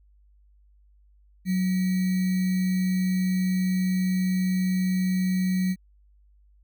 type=tone with sample-and-hold; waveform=sine; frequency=185 Hz; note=F#3; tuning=in tune; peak=-21 dBFS; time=1.45-5.76 s; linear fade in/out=50 ms; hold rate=2100 Hz; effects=added 50 Hz sine -55 dBFS peak until 6.63 s